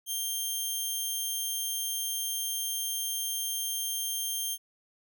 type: tone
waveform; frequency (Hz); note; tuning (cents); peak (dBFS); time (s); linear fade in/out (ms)
10% pulse; 3180; G7; +24; -22; 0.06-4.58; 50
effects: none